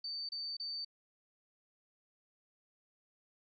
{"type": "tone bursts", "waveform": "sine", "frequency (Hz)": 4577, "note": "D8", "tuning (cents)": -45, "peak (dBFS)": -38, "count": 3, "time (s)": [0.04, 0.848], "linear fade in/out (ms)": 5, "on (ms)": 250, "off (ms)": 29, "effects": []}